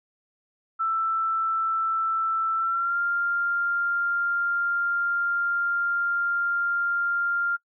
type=tone with pitch glide; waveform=sine; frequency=1328 to 1395.6 Hz; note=E6 to F6; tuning=+12 to -2 cents; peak=-22 dBFS; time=0.79-7.57 s; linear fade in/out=20 ms; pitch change=+86 cents; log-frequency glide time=2.55-2.98 s; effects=noise-tail reverb RT60 0.1 s tail -24 dB re dry